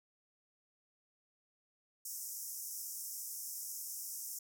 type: band-pass noise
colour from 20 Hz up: white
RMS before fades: -44 dBFS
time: 2.05-4.39 s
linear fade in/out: 5 ms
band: 5300 to 16000 Hz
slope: 96 dB/octave
effects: none